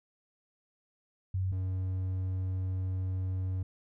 sine / triangle tone pair in turn, 94 / 93.3 Hz, F#2 / F#2, +28 / +15 cents, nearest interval unison, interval 13 cents, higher first, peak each -28 dBFS, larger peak neither, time 1.34-1.52 / 1.52-3.63 s, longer second, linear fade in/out 5 ms, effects none

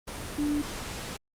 sine tone in noise, 293.7 Hz, D4, in tune, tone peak -25 dBFS, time 0.38-0.62 s, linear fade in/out 10 ms, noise pink, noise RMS -37 dBFS, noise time 0.07-1.17 s, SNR +9 dB, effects low-pass 11000 Hz 12 dB/octave + Opus 32 kbps

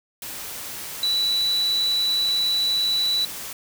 sine tone in noise, 3951 Hz, B7, in tune, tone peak -19 dBFS, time 1.03-3.25 s, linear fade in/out 2 ms, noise white, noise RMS -34 dBFS, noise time 0.22-3.53 s, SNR +12 dB, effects none

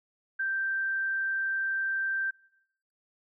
sine tone, 1568 Hz, G6, in tune, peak -27 dBFS, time 0.39-2.31 s, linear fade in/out 10 ms, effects noise-tail reverb RT60 0.8 s tail -24 dB re dry

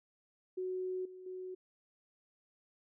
sine tone with level steps, 370 Hz, F#4, in tune, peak -35 / -48 / -41 dBFS, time 0.57-1.55 s, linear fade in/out 10 ms, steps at 1.05 / 1.26 s, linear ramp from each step 5 ms, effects none

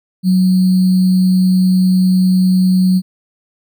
sine tone with sample-and-hold, 185 Hz, F#3, in tune, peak -8 dBFS, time 0.23-3.02 s, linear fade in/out 50 ms, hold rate 4410 Hz, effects none

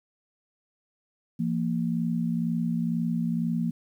sine tone pair together, 169.53 / 231.6 Hz, E3 / A#3, +49 / -11 cents, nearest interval perfect fourth, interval 540 cents, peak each -27 dBFS, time 1.39-3.71 s, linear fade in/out 10 ms, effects 10-bit

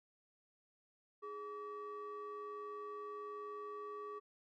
triangle ring-modulated tone, 365.7 Hz, F#4, 20 cents flat, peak -39 dBFS, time 1.22-4.2 s, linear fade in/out 20 ms, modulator 782 Hz, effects none

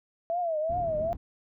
sine tone with vibrato, 659.3 Hz, E5, in tune, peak -26 dBFS, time 0.3-1.13 s, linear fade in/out 0 ms, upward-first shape triangle, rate 2.6 Hz, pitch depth 160 cents each way
white low-pass noise, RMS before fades -39 dBFS, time 0.69-1.17 s, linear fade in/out 10 ms, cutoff 160 Hz, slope 12 dB/octave
effects none

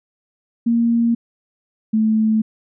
sine tone pair in turn, 233.1 / 218.6 Hz, A#3 / A3, 0 / -11 cents, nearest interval minor second, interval 111 cents, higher first, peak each -13 / -13 dBFS, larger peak neither, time 0.66-1.15 / 1.93-2.42 s, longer neither, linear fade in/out 10 ms, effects none

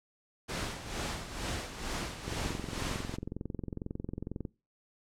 pink noise with tremolo, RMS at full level -35 dBFS, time 0.48-3.17 s, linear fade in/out 20 ms, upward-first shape sine, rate 2.2 Hz, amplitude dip 65%
click train, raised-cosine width 3 ms, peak -24 dBFS, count 49, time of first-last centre 2.28-4.452 s, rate 22.1 Hz
effects noise-tail reverb RT60 0.3 s tail -23 dB re dry + low-pass 8000 Hz 12 dB/octave

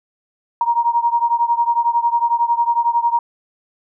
sine beating tone pair, 937 / 948 Hz, A#5 / A#5, +9 / +29 cents, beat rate 11 Hz, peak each -16 / -18 dBFS, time 0.61-3.19 s, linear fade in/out 2 ms, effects none

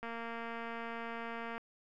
click train, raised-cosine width 0.5 ms, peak -28 dBFS, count 359, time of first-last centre 0.03-1.58 s, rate 231 Hz, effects none

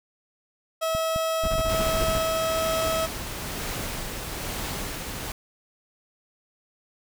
30% pulse tone, 647 Hz, E5, 32 cents flat, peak -21 dBFS, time 0.81-3.07 s, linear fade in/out 20 ms
clicks, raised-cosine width 5 ms, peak -20 dBFS, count 4, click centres 0.95 / 1.161 / 1.455 / 1.556 s
brown noise bursts, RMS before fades -27 dBFS, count 11, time 1.43-2.19 s, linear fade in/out 10 ms, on 50 ms, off 21 ms
pink noise with tremolo, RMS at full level -31 dBFS, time 1.69-5.32 s, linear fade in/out 2 ms, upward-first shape sine, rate 1.1 Hz, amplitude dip 30%
effects none

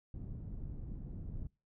pink low-pass noise, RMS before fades -43 dBFS, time 0.14-1.47 s, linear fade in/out 5 ms, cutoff 170 Hz, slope 12 dB/octave, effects noise-tail reverb RT60 0.3 s tail -25 dB re dry

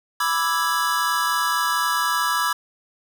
square chord, E dominant seventh, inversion second, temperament equal, 987.8 / 1174.7 / 1318.5 / 1661.2 Hz, B5 / D6 / E6 / G#6, 0 / 0 / 0 / 0 cents, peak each -26 dBFS, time 0.2-2.53 s, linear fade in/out 5 ms, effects none

